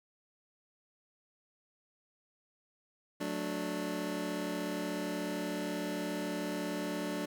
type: chord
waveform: 25% pulse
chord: D major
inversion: first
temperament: just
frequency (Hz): 183.54 / 220.2 / 293.7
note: F#3 / A3 / D4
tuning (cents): -14 / +2 / 0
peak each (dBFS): -36 / -38 / -33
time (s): 3.2-7.26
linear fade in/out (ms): 10
effects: none